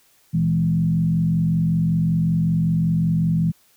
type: tone with frequency modulation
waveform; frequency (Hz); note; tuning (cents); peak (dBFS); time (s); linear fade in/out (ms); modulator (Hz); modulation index
sine; 164.81; E3; 0; -16; 0.33-3.52; 20; 45.3; 0.76
effects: white hiss -58 dBFS RMS until 3.76 s